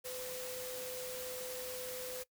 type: tone in noise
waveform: sine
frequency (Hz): 506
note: B4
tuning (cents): +42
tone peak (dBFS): -43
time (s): 0.04-2.24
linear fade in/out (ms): 20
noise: white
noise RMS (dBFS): -45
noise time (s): 0.04-2.24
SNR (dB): -1
effects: noise-tail reverb RT60 0.1 s tail -20 dB re dry

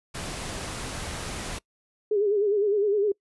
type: noise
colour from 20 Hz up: pink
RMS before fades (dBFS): -34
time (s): 0.14-1.59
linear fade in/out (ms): 10
type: tone with vibrato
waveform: sine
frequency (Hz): 410.8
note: G#4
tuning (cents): -19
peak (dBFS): -20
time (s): 2.11-3.12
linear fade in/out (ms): 5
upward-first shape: sine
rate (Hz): 9.8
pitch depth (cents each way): 79
effects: noise-tail reverb RT60 0.1 s tail -24 dB re dry + resampled to 24000 Hz

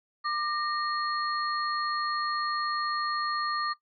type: tone cluster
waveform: sine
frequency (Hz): 1192 / 1853 / 4294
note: D6 / A#6 / C8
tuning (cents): +25 / -11 / +44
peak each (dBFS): -28 / -36 / -36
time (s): 0.24-3.74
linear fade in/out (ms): 20
effects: noise-tail reverb RT60 0.1 s tail -17 dB re dry

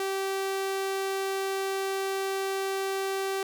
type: tone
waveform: sawtooth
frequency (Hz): 387.6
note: G4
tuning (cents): -20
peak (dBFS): -24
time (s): 0-3.43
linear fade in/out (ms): 2
effects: none

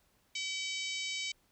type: harmonic tone with a mistuned harmonic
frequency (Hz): 763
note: G5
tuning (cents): -47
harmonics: 3 / 4 / 5 / 6 / 7 / 8 / 9 / 10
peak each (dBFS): -39 / -41 / -43 / -45 / -46 / -47 / -48 / -49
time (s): 0.35-1.32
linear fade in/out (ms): 5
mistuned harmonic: 10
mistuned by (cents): +21
effects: pink hiss -71 dBFS RMS until 1.51 s

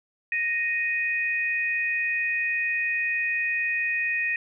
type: tone pair together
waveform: sine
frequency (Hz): 1864.7 / 2489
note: A#6 / D#7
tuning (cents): 0 / 0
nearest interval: perfect fourth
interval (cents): 500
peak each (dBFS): -26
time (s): 0.32-4.36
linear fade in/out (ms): 2
effects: none

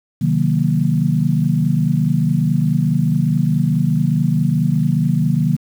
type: chord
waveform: sine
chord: C half-diminished seventh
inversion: none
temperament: equal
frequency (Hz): 130.81 / 155.56 / 185 / 233.1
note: C3 / Eb3 / Gb3 / Bb3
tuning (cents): 0 / 0 / 0 / 0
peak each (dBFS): -20 / -16 / -20 / -21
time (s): 0.21-5.57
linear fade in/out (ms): 10
effects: 7-bit

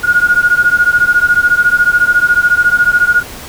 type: beating tone pair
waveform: sine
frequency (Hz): 1432 / 1446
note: F6 / F#6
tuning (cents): +43 / -40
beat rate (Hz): 14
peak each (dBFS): -10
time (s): 0.03-3.23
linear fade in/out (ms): 20
effects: pink hiss -29 dBFS RMS until 3.48 s

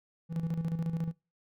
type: tone with tremolo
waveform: triangle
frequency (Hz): 164.81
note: E3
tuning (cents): 0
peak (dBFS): -26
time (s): 0.29-1.13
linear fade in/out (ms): 50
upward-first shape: square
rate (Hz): 14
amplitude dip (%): 60
effects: noise-tail reverb RT60 0.3 s tail -24 dB re dry

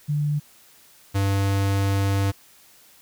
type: tone pair in turn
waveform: sine / square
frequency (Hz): 147.6 / 98.51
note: D3 / G2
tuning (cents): +9 / +9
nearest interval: perfect fifth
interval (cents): 700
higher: first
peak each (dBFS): -20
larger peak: neither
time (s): 0.08-0.4 / 1.14-2.32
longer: second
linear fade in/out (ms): 20
effects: white hiss -53 dBFS RMS until 3.01 s

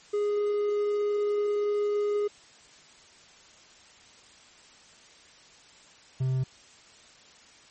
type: tone pair in turn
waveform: triangle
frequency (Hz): 413.7 / 130.31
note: G#4 / C3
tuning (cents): -7 / -7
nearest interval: octave + minor sixth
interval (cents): 2000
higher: first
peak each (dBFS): -22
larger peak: neither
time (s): 0.13-2.28 / 6.2-6.44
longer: first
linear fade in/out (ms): 10
effects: white hiss -54 dBFS RMS until 7.7 s + MP3 32 kbps

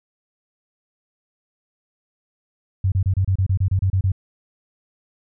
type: tone bursts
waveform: sine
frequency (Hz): 95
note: F#2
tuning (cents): +46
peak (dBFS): -15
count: 12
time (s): 2.84-4.119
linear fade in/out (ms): 5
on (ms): 80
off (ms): 29
effects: none

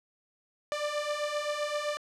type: beating tone pair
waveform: sawtooth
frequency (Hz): 587.3 / 595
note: D5 / D5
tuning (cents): 0 / +22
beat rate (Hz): 7.7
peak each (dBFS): -31 / -28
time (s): 0.72-1.97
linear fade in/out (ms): 0
effects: low-pass 7000 Hz 12 dB/octave

